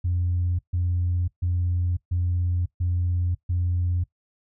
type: tone bursts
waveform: sine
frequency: 88.3 Hz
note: F2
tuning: 20 cents sharp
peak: -20 dBFS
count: 6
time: 0.04-4.04 s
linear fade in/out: 10 ms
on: 550 ms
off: 140 ms
effects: noise-tail reverb RT60 0.1 s tail -19 dB re dry + tanh soft clip ceiling -17 dBFS